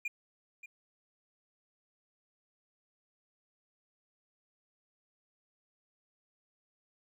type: tone with echo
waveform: triangle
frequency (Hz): 2417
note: D7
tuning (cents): +49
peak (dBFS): -31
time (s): 0.05-0.08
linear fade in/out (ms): 5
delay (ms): 580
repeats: 1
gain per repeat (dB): -13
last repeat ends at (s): 0.66
effects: none